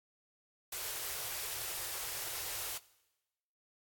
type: band-stop noise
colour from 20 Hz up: white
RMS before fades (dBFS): -40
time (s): 0.72-2.78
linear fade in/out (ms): 5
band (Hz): 140 to 340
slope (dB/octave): 48
effects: noise-tail reverb RT60 1.0 s tail -20 dB re dry + AAC 64 kbps